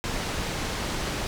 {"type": "low-pass noise", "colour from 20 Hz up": "pink", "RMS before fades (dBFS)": -30, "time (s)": [0.04, 1.27], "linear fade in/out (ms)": 0, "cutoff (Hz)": 6900, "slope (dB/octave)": 12, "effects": []}